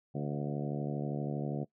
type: harmonic tone with a mistuned harmonic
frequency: 72.5 Hz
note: D2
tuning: 22 cents flat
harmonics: 2 / 3 / 4 / 5 / 6 / 7 / 8 / 9 / 10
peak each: -35 / -39 / -41 / -43 / -45 / -46 / -47 / -48 / -49 dBFS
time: 0.14-1.65 s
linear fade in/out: 20 ms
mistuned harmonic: 9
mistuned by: +18 cents
effects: noise-tail reverb RT60 0.1 s tail -21 dB re dry